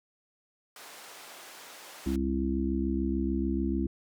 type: band-pass noise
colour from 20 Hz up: pink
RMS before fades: -48 dBFS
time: 0.76-2.16 s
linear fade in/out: 2 ms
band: 550 to 15000 Hz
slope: 12 dB/octave
type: harmonic tone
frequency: 66.8 Hz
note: C2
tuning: 36 cents sharp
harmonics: 1 / 3 / 4 / 5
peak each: -32 / -32 / -32 / -32 dBFS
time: 2.06-3.87 s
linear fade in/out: 5 ms
effects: none